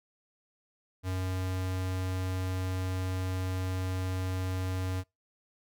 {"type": "tone", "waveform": "square", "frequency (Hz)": 92.9, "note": "F#2", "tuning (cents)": 7, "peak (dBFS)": -31, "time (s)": [1.03, 5.04], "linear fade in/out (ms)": 50, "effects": ["noise-tail reverb RT60 0.2 s tail -23 dB re dry"]}